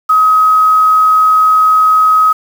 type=tone with quantisation; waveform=sine; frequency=1268 Hz; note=D#6; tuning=32 cents sharp; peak=-5 dBFS; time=0.09-2.33 s; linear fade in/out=10 ms; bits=5; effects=none